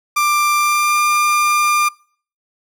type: tone with pitch glide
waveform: 30% pulse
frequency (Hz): 1185 to 1198.1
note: D6 to D6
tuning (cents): +15 to +34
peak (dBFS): -10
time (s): 0.16-1.89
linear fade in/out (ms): 10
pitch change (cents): +19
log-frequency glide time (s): 0.56-1.01
effects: noise-tail reverb RT60 0.5 s tail -25 dB re dry